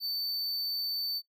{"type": "tone", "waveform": "square", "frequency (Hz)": 4542, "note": "C#8", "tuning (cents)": 41, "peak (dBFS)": -32, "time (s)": [0, 1.22], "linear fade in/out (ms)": 50, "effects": ["noise-tail reverb RT60 0.1 s tail -17 dB re dry"]}